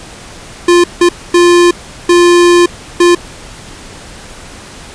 square tone bursts at uneven times, 349.2 Hz, F4, in tune, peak -4 dBFS, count 5, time 0.68-0.84 / 1.01-1.09 / 1.34-1.71 / 2.09-2.66 / 3-3.15 s, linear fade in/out 5 ms, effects pink hiss -31 dBFS RMS until 4.94 s + resampled to 22050 Hz

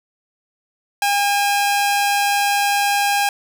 sawtooth tone pair together, 809.5 / 2582 Hz, G#5 / E7, -45 / -37 cents, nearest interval octave + minor sixth, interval 2008 cents, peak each -12 / -23 dBFS, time 1.02-3.29 s, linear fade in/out 2 ms, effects none

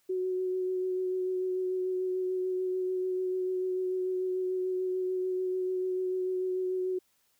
sine tone with vibrato, 370 Hz, F#4, in tune, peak -28 dBFS, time 0.09-6.99 s, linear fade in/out 10 ms, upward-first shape sine, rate 6.8 Hz, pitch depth 14 cents each way, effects white hiss -71 dBFS RMS until 7.39 s

